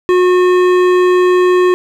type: tone with hard clipping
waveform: triangle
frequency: 362.6 Hz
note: F#4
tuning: 35 cents flat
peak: -9 dBFS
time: 0.09-1.74 s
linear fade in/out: 0 ms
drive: 17 dB
effects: none